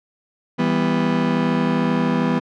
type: chord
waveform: 35% pulse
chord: E minor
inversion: none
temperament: just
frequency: 164.81 / 197.78 / 247.2 Hz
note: E3 / G3 / B3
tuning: 0 / +16 / +2 cents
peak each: -21 / -21 / -18 dBFS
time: 0.58-2.4 s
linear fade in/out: 20 ms
effects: low-pass 3000 Hz 12 dB/octave